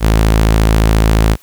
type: tone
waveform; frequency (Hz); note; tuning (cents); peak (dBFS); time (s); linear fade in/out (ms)
sawtooth; 54.3; A1; -22; -4; 0-1.37; 50
effects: white hiss -46 dBFS RMS until 1.42 s